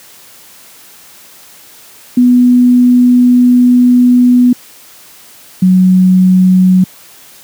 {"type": "tone pair in turn", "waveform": "sine", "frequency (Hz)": [246.9, 184.97], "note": ["B3", "F#3"], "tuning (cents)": [0, 0], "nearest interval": "perfect fourth", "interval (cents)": 500, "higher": "first", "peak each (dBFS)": -3, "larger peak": "neither", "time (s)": [[2.17, 4.53], [5.62, 6.84]], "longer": "first", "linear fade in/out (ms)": 5, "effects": ["white hiss -38 dBFS RMS until 7.43 s", "high-pass 100 Hz 12 dB/octave"]}